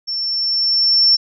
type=tone with level ramp; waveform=sine; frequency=5410 Hz; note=E8; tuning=44 cents sharp; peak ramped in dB=-20 to -8 dBFS; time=0.07-1.17 s; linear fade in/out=20 ms; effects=none